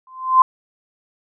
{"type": "tone with exponential growth", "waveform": "sine", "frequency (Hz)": 1037, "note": "C6", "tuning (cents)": -16, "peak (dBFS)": -4, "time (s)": [0.07, 0.42], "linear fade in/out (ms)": 2, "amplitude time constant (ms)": 74, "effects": []}